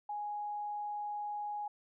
sine tone, 830.6 Hz, G#5, in tune, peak -36 dBFS, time 0.09-1.68 s, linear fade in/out 5 ms, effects none

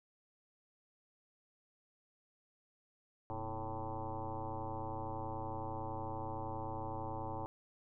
sine tone with frequency modulation, 436.6 Hz, A4, 13 cents flat, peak -38 dBFS, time 3.3-7.46 s, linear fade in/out 0 ms, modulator 113 Hz, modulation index 4.9, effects none

